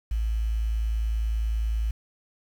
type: tone with quantisation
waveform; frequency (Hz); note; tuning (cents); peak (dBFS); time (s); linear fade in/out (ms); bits
sine; 55; A1; 0; -23; 0.11-1.91; 5; 8
effects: none